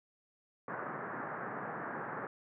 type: band-pass noise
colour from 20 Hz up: white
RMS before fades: -41 dBFS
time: 0.68-2.27 s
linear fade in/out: 2 ms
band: 120 to 1700 Hz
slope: 48 dB/octave
effects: none